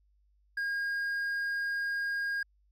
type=tone with hard clipping; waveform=sine; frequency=1625 Hz; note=G#6; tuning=38 cents flat; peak=-31 dBFS; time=0.57-2.43 s; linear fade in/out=5 ms; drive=3 dB; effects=added 50 Hz sine -65 dBFS peak until 2.71 s